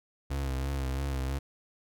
35% pulse tone with vibrato, 67.3 Hz, C2, 49 cents sharp, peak -28 dBFS, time 0.3-1.39 s, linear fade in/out 10 ms, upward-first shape sine, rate 3 Hz, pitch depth 52 cents each way, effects none

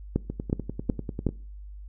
two click trains, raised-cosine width 3 ms, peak -10 / -18 dBFS, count 4 / 11, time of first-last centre 0.16-1.267 / 0.3-1.29 s, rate 2.71 / 10.1 Hz, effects noise-tail reverb RT60 0.4 s tail -22 dB re dry + added 50 Hz sine -39 dBFS peak until 1.88 s

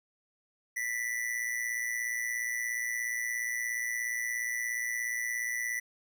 square tone with amplitude modulation, 1975.5 Hz, B6, in tune, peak -29 dBFS, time 0.76-5.8 s, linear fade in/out 10 ms, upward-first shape sine, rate 117 Hz, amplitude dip 65%, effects none

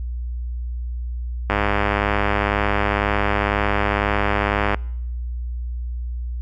click train, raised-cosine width 0.5 ms, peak -4 dBFS, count 332, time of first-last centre 1.5-4.745 s, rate 102 Hz, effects noise-tail reverb RT60 0.9 s tail -26 dB re dry + added 60 Hz sine -24 dBFS peak until 6.41 s

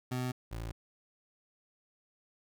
25% pulse tone pair in turn, 126.2 / 56.22 Hz, B2 / A1, +38 / +38 cents, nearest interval octave + major second, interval 1400 cents, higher first, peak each -29 / -34 dBFS, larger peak first, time 0.11-0.32 / 0.51-0.72 s, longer neither, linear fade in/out 10 ms, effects none

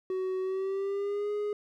triangle tone with pitch glide, 374.5 to 415.5 Hz, F#4 to G#4, +21 to +1 cents, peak -27 dBFS, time 0.1-1.53 s, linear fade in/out 2 ms, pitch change +180 cents, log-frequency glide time 0.41-1.31 s, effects none

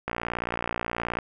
click train, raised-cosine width 0.5 ms, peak -13 dBFS, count 66, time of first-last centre 0.08-1.187 s, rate 58.7 Hz, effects none

